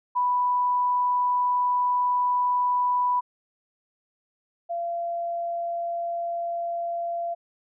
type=tone pair in turn; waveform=sine; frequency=987.8 / 684.8 Hz; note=B5 / F5; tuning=0 / -34 cents; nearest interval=tritone; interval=634 cents; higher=first; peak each=-20 / -26 dBFS; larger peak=first; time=0.15-3.21 / 4.69-7.35 s; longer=first; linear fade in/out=20 ms; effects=none